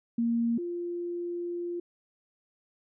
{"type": "tone pair in turn", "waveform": "sine", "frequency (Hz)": [233.1, 347.8], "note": ["A#3", "F4"], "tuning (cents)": [0, -7], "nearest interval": "perfect fifth", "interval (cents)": 693, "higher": "second", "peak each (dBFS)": [-24, -31], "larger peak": "first", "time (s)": [[0.18, 0.58], [0.58, 1.8]], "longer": "second", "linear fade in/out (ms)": 5, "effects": []}